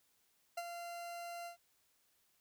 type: tone with ADSR envelope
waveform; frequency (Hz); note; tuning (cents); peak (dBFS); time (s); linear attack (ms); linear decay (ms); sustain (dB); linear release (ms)
40% pulse; 690; F5; -21; -36; 0.57-1.57; 8; 42; -7; 110
effects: white hiss -75 dBFS RMS until 2.4 s